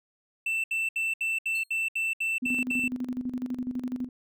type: tone bursts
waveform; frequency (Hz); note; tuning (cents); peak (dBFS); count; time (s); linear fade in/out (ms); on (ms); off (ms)
triangle; 2670; E7; +22; -24; 10; 0.46-2.881; 5; 180; 69
type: tone with exponential decay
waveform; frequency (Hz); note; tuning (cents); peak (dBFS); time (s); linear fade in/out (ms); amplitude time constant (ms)
20% pulse; 4262; C8; +31; -32; 1.55-1.72; 5; 35
type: tone with tremolo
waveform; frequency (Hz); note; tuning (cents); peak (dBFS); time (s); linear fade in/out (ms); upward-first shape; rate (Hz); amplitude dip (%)
sine; 250.8; B3; +27; -27; 2.42-4.09; 10; square; 12; 70
effects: none